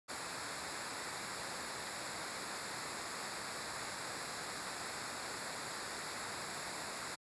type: noise with comb filter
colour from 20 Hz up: pink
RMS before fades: -43 dBFS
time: 0.08-7.16 s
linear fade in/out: 20 ms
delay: 0.33 ms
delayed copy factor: -0.7
effects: high-pass 100 Hz 12 dB/octave + resampled to 24000 Hz